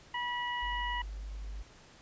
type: harmonic tone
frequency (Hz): 972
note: B5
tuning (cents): -28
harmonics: 1 / 2 / 3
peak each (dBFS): -35 / -37 / -41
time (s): 0.14-1.02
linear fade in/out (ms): 5
type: tone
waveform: sine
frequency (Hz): 50.5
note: G#1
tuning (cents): -48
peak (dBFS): -38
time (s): 0.62-1.63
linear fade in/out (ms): 10
effects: pink hiss -57 dBFS RMS until 2.01 s + resampled to 16000 Hz